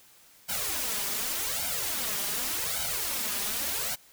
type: noise with flanger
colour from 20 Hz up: white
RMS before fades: -31 dBFS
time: 0.48-3.96 s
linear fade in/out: 20 ms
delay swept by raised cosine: 1.3 to 5 ms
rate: 0.86 Hz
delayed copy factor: +0.95
effects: white hiss -57 dBFS RMS until 4.12 s